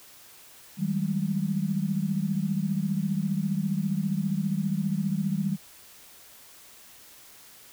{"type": "tone cluster", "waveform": "sine", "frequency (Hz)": [157.5, 192.4, 207.3], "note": ["D#3", "G3", "G#3"], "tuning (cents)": [21, -32, -3], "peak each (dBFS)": [-30, -27, -31], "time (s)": [0.77, 5.58], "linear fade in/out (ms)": 50, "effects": ["white hiss -51 dBFS RMS until 7.72 s"]}